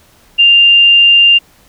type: tone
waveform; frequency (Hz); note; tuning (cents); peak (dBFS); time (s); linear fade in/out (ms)
sine; 2794; F7; 0; -3; 0.38-1.39; 20
effects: pink hiss -47 dBFS RMS until 1.68 s